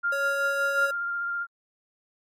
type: tone with tremolo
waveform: sine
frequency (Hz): 1400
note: F6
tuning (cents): +4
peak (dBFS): -22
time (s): 0.03-0.91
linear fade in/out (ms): 20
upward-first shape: triangle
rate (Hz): 5.3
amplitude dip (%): 50
type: tone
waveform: square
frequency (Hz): 556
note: C#5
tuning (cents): +5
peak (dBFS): -30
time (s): 0.12-0.91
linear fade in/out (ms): 5
type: tone with vibrato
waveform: sine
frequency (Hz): 1396.9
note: F6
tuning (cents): 0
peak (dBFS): -27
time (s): 0.74-1.47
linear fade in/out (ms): 50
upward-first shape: sine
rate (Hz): 15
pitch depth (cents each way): 12
effects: AAC 64 kbps